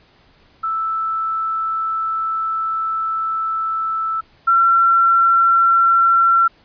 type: tone pair in turn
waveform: sine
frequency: 1319 / 1356.9 Hz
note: E6 / E6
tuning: +1 / +50 cents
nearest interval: unison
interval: 49 cents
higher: second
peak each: -18 / -10 dBFS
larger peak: second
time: 0.63-4.21 / 4.47-6.48 s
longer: first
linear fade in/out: 10 ms
effects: pink hiss -53 dBFS RMS until 6.64 s + resampled to 11025 Hz